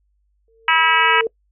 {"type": "tone with exponential growth", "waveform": "sine", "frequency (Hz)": 451.1, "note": "A4", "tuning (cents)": 43, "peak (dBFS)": -16, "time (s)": [0.48, 1.27], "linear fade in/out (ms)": 2, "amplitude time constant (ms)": 170}
{"type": "harmonic tone", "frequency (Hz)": 323.8, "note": "E4", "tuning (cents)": -31, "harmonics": [3, 4, 5, 6, 7, 8, 9], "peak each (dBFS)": [-18, -19, -20, -21, -21, -22, -23], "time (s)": [0.68, 1.21], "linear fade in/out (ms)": 2}
{"effects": ["noise-tail reverb RT60 0.1 s tail -24 dB re dry", "added 50 Hz sine -61 dBFS peak until 1.51 s"]}